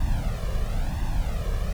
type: noise with flanger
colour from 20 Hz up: brown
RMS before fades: -25 dBFS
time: 0-1.73 s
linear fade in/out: 5 ms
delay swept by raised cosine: 1.1 to 1.75 ms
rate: 0.98 Hz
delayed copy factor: +0.9
effects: none